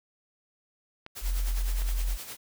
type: clicks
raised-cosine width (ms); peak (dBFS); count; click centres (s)
0.3; -26; 3; 1.064 / 1.82 / 1.89
type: noise with tremolo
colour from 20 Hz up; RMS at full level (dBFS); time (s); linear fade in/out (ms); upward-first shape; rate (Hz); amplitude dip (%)
white; -39; 1.15-2.37; 20; sine; 9.7; 55
type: tone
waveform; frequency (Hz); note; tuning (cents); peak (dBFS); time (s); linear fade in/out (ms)
sine; 43.04; F1; -25; -25; 1.21-2.18; 50
effects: none